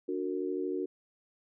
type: chord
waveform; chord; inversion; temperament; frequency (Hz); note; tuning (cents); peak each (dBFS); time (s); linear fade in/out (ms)
sine; D augmented; none; just; 293.7 / 367.1 / 458.9; D4 / F#4 / A#4; 0 / -14 / -27; -36 / -33 / -38; 0.08-0.86; 10
effects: none